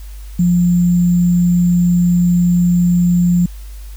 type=tone with sample-and-hold; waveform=sine; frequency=175.8 Hz; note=F3; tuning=12 cents sharp; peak=-9 dBFS; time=0.39-3.46 s; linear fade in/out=5 ms; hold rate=7350 Hz; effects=added 50 Hz sine -28 dBFS peak until 3.96 s + white hiss -45 dBFS RMS until 3.96 s